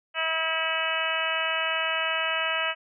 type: harmonic tone with a mistuned harmonic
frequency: 322.8 Hz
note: E4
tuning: 36 cents flat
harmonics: 2 / 3 / 4 / 5 / 6 / 7 / 8 / 9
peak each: -33 / -36 / -32 / -32 / -34 / -35 / -31 / -31 dBFS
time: 0.14-2.75 s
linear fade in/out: 50 ms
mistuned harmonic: 9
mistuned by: +29 cents
effects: none